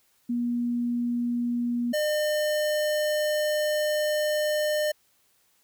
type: tone pair in turn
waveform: sine / square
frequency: 240 / 604.8 Hz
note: B3 / D#5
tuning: -49 / -49 cents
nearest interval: octave + major third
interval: 1600 cents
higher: second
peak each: -24 dBFS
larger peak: neither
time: 0.29-1.93 / 1.93-4.92 s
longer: second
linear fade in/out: 10 ms
effects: white hiss -66 dBFS RMS until 5.63 s